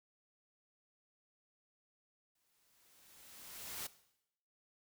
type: noise with exponential growth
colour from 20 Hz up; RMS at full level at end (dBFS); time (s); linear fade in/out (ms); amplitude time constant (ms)
white; -42; 2.35-3.87; 5; 330
effects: noise-tail reverb RT60 0.8 s tail -17 dB re dry